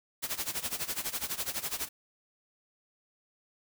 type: noise with tremolo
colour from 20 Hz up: white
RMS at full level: -32 dBFS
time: 0.22-1.89 s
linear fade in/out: 20 ms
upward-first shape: sine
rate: 12 Hz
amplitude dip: 85%
effects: none